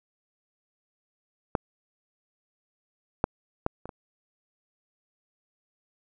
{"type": "clicks", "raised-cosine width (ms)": 1, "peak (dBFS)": [-9, -7, -10, -24, -25], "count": 5, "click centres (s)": [1.552, 3.241, 3.664, 3.856, 3.892], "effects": []}